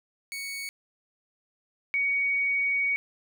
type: tone pair in turn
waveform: sawtooth / sine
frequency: 2227 / 2244 Hz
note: C#7 / C#7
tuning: +7 / +21 cents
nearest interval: unison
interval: 14 cents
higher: second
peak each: -30 / -23 dBFS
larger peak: second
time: 0.32-0.69 / 1.94-2.96 s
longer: second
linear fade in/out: 0 ms
effects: none